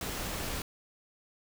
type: noise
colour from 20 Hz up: pink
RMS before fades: -36 dBFS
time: 0.01-0.62 s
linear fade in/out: 2 ms
effects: none